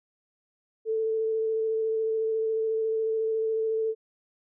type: tone with vibrato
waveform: sine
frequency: 442.9 Hz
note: A4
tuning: 11 cents sharp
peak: -24 dBFS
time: 0.85-3.95 s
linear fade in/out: 50 ms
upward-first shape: square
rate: 14 Hz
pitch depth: 10 cents each way
effects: none